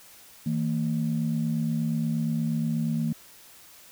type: tone pair together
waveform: sine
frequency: 159.14 / 227.6 Hz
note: D#3 / A#3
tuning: +39 / -41 cents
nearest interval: tritone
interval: 620 cents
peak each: -26 dBFS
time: 0.46-3.13 s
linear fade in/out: 5 ms
effects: tanh soft clip ceiling -17 dBFS + white hiss -51 dBFS RMS until 3.91 s

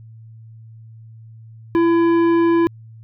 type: tone with tanh clipping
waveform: sine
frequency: 335.9 Hz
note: E4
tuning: 33 cents sharp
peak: -14 dBFS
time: 1.75-2.67 s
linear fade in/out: 0 ms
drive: 12 dB
effects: added 112 Hz sine -38 dBFS peak until 3.03 s

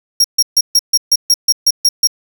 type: tone bursts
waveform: 40% pulse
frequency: 5590 Hz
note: F8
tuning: 1 cent sharp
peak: -6 dBFS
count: 11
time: 0.2-2.073 s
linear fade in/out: 5 ms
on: 43 ms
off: 140 ms
effects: none

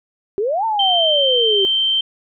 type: exponential two-way sweep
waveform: sine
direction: up then down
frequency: 380.5 to 915 to 380.5 Hz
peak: -16 dBFS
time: 0.38-1.65 s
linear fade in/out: 0 ms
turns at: 0.65 s
type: tone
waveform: sine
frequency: 3123 Hz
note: G7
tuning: 7 cents flat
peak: -14 dBFS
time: 0.79-2.01 s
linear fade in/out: 5 ms
effects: none

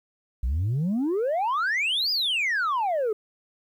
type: exponential two-way sweep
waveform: sine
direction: up then down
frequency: 56 to 5080 to 408.8 Hz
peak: -20 dBFS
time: 0.43-3.13 s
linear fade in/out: 5 ms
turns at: 2.11 s
effects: tanh soft clip ceiling -21 dBFS + 10-bit

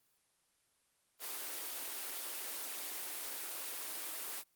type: high-pass noise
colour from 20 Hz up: white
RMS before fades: -42 dBFS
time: 1.19-4.44 s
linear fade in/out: 50 ms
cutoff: 270 Hz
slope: 48 dB/octave
effects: white hiss -75 dBFS RMS until 4.55 s + Opus 24 kbps

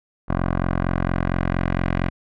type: tone with low-pass filter sweep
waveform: 10% pulse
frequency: 44.33 Hz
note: F1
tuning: 27 cents sharp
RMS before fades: -22 dBFS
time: 0.28-2.1 s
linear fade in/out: 20 ms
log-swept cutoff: 1300 to 2100 Hz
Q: 1.5
effects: none

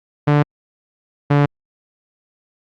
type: tone pair in turn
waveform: sawtooth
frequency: 146.83 / 144.14 Hz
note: D3 / D3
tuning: 0 / -32 cents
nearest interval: unison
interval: 32 cents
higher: first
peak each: -7 dBFS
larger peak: neither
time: 0.27-0.43 / 1.3-1.46 s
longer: neither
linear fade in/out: 10 ms
effects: low-pass 2000 Hz 12 dB/octave + Opus 48 kbps

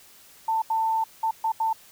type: tone bursts at uneven times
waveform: sine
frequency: 892 Hz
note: A5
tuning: 23 cents sharp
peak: -21 dBFS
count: 5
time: 0.48-0.62 / 0.7-1.04 / 1.23-1.31 / 1.44-1.52 / 1.6-1.73 s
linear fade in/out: 5 ms
effects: white hiss -52 dBFS RMS until 1.91 s

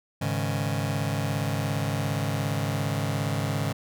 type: chord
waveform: sawtooth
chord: Ab suspended fourth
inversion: none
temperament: just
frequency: 103.83 / 138.43 / 155.74 Hz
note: Ab2 / Db3 / Eb3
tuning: 0 / -2 / +2 cents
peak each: -25 / -25 / -27 dBFS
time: 0.21-3.73 s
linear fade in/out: 10 ms
effects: none

